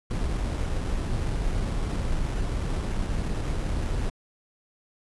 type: noise with sample-and-hold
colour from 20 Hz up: brown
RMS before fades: -27 dBFS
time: 0.1-4.1 s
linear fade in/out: 10 ms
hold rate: 4410 Hz
effects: resampled to 24000 Hz